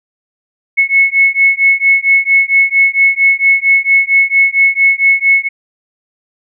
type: beating tone pair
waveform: sine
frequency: 2193 / 2197.4 Hz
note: C#7 / C#7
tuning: -19 / -16 cents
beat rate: 4.4 Hz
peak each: -10 dBFS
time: 0.77-5.49 s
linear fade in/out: 20 ms
effects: none